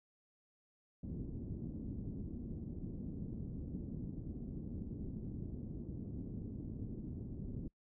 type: low-pass noise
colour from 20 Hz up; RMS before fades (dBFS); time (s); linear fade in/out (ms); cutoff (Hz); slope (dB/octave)
white; -44; 1.03-7.68; 5; 270; 24
effects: noise-tail reverb RT60 0.1 s tail -25 dB re dry